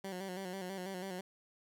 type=tone with vibrato; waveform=15% pulse; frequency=187.5 Hz; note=F#3; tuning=23 cents sharp; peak=-34 dBFS; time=0.04-1.21 s; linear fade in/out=5 ms; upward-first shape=square; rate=6.1 Hz; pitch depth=58 cents each way; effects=none